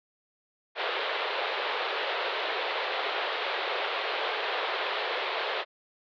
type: band-pass noise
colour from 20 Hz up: pink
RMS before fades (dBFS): -31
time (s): 0.75-5.65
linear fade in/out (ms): 50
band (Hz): 410 to 4000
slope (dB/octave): 48
effects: none